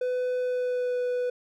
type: tone with pitch glide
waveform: triangle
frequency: 501 to 494.7 Hz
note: B4 to B4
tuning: +25 to +3 cents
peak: -23 dBFS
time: 0.01-1.3 s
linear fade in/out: 5 ms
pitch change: -22 cents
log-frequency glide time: 0.39-0.99 s
effects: none